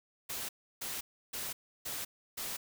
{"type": "noise bursts", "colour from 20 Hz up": "white", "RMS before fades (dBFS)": -39, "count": 5, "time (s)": [0.29, 2.57], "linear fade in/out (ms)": 10, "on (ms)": 200, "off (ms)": 320, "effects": []}